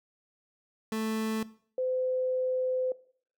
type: tone pair in turn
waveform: 30% pulse / sine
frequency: 220 / 511.9 Hz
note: A3 / C5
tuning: 0 / -38 cents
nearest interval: octave + minor third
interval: 1462 cents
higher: second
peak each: -27 dBFS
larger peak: neither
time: 0.92-1.43 / 1.78-2.92 s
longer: second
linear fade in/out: 2 ms
effects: noise-tail reverb RT60 0.5 s tail -18 dB re dry